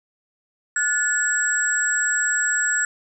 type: tone cluster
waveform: sine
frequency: 1446 / 1725 / 7670 Hz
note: F#6 / A6 / A#8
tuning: -40 / -35 / +48 cents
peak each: -23 dBFS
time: 0.76-2.85 s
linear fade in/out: 2 ms
effects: none